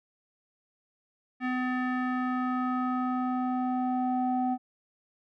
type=tone with low-pass filter sweep; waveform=square; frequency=253 Hz; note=B3; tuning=42 cents sharp; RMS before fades=-29 dBFS; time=1.4-4.58 s; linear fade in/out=50 ms; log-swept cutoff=2000 to 720 Hz; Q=3.1; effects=none